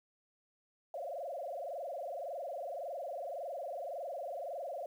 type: tone with frequency modulation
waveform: sine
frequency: 622.3 Hz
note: D#5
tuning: in tune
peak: -38 dBFS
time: 0.94-4.86 s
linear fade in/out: 2 ms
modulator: 21.8 Hz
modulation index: 4.1
effects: 11-bit